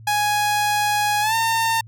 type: tone with pitch glide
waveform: sawtooth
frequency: 832 to 907.3 Hz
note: G#5 to A#5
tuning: +3 to -47 cents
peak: -14 dBFS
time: 0.07-1.81 s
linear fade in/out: 5 ms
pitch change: +150 cents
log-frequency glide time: 1.21-1.35 s
effects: added 111 Hz sine -39 dBFS peak until 1.87 s